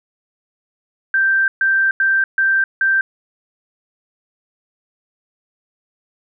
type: tone bursts at uneven times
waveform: sine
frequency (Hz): 1568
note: G6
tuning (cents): 0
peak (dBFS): -12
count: 5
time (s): 1.14-1.48 / 1.61-1.91 / 2-2.24 / 2.38-2.64 / 2.81-3.01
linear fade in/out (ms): 2
effects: none